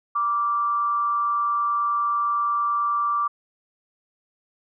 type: tone with amplitude modulation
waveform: sine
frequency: 1169 Hz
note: D6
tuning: 8 cents flat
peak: -18 dBFS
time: 0.15-3.28 s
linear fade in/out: 10 ms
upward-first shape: sine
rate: 209 Hz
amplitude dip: 40%
effects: none